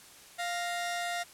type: tone pair together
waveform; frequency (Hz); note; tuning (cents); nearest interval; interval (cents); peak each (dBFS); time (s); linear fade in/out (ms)
sawtooth; 698.9 / 1864.7; F5 / A#6; +1 / 0; octave + perfect fourth; 1699; -29 / -35; 0.38-1.24; 20
effects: white hiss -53 dBFS RMS until 1.33 s + low-pass 11000 Hz 12 dB/octave